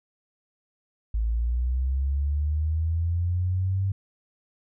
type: linear sweep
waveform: sine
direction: up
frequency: 53.7 to 98 Hz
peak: -22 dBFS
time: 1.14-3.92 s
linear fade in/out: 5 ms
effects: none